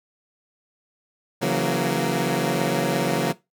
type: chord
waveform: 15% pulse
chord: F# dominant seventh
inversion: second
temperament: equal with one note detuned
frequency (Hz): 138.59 / 167.6 / 185 / 233.1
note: C#3 / E3 / F#3 / A#3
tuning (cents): 0 / +29 / 0 / 0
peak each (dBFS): -20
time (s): 1.41-3.33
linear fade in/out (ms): 20
effects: noise-tail reverb RT60 0.2 s tail -18 dB re dry